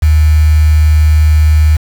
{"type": "tone with quantisation", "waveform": "sine", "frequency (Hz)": 76.9, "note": "D#2", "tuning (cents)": -20, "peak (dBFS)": -4, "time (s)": [0.02, 1.77], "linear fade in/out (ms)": 10, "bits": 4, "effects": []}